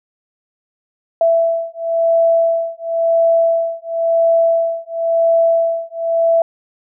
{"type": "beating tone pair", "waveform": "sine", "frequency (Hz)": [664, 664.96], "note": ["E5", "E5"], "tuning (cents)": [12, 15], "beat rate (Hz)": 0.96, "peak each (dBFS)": -15, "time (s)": [1.21, 6.42], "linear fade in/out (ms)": 2, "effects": []}